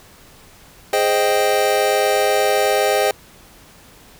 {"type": "chord", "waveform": "square", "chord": "Ab major seventh", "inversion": "none", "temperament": "equal", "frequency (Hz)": [415.3, 523.3, 622.3, 784], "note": ["Ab4", "C5", "Eb5", "G5"], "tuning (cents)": [0, 0, 0, 0], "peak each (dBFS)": -21, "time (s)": [0.93, 3.11], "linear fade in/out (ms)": 2, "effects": ["pink hiss -46 dBFS RMS until 4.19 s"]}